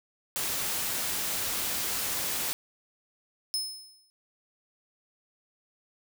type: noise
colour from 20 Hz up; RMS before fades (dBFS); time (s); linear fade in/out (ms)
white; -31; 0.36-2.53; 0
type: tone with exponential decay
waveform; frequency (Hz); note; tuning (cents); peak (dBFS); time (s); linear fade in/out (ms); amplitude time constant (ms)
sawtooth; 5200; E8; -24; -23; 3.54-4.1; 0; 120
effects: none